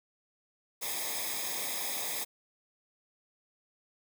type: noise with comb filter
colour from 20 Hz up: white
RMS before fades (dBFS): -35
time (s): 0.81-2.25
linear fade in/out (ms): 20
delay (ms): 0.69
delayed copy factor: -0.85
effects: none